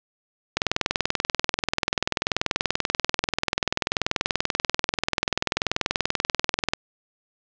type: click train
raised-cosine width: 0.2 ms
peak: -3 dBFS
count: 128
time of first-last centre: 0.57-6.735 s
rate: 20.6 Hz
effects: low-pass 6000 Hz 12 dB/octave